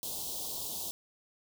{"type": "band-stop noise", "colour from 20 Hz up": "white", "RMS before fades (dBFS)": -38, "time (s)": [0.03, 0.91], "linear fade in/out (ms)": 0, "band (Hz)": [980, 3200], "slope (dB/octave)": 48, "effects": []}